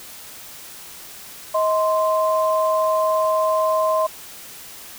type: tone pair together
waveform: sine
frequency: 634 / 1042.6 Hz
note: D#5 / C6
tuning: +32 / -6 cents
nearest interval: major sixth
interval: 862 cents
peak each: -18 / -20 dBFS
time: 1.54-4.07 s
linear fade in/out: 10 ms
effects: white hiss -39 dBFS RMS until 4.98 s